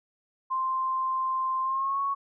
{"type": "tone with pitch glide", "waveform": "sine", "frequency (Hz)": [1046.5, 1108.7], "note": ["C6", "C#6"], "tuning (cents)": [0, 0], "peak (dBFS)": -25, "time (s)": [0.5, 2.15], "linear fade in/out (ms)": 20, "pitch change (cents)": 100, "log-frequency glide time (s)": [1.62, 2], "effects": []}